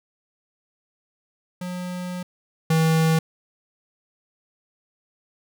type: tone pair in turn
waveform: square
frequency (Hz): 180 / 160.91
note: F#3 / E3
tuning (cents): -47 / -41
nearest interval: major second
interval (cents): 194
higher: first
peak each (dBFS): -29 / -17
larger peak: second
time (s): 1.61-2.23 / 2.7-3.19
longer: first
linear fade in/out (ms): 5
effects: none